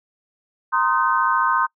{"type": "chord", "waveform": "sine", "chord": "C minor seventh", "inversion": "third", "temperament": "equal with one note detuned", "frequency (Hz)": [932.3, 1046.5, 1244.5, 1530.4], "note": ["Bb5", "C6", "Eb6", "G6"], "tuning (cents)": [0, 0, 0, -42], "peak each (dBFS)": [-23, -20, -22, -23], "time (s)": [0.72, 1.67], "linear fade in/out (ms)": 20, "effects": ["noise-tail reverb RT60 0.1 s tail -26 dB re dry"]}